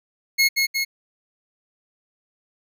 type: tone with echo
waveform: 25% pulse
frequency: 2169 Hz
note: C#7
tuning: 38 cents flat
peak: -11 dBFS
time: 0.38-0.49 s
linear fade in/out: 20 ms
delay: 180 ms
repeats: 2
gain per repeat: -3 dB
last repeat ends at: 0.85 s
effects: none